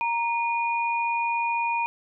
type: tone pair together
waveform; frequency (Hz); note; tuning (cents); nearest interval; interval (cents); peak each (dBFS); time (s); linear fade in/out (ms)
sine; 934 / 2448; A#5 / D#7; +3 / -29; octave + perfect fourth; 1668; -24 / -28; 0.01-1.86; 0
effects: none